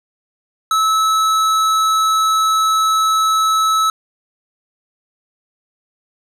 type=tone with hard clipping; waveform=sine; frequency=1300 Hz; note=E6; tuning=24 cents flat; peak=-14 dBFS; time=0.71-3.9 s; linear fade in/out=2 ms; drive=14 dB; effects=none